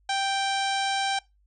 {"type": "harmonic tone with a mistuned harmonic", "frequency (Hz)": 784, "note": "G5", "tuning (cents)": 0, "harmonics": [1, 2, 3, 4, 5, 6, 7, 8, 9, 10], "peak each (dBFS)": [-26, -32, -36, -34, -35, -43, -39, -44, -46, -41], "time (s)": [0.09, 1.19], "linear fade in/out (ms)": 5, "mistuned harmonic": 10, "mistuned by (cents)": 64, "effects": ["noise-tail reverb RT60 0.2 s tail -21 dB re dry", "added 50 Hz sine -61 dBFS peak until 1.46 s"]}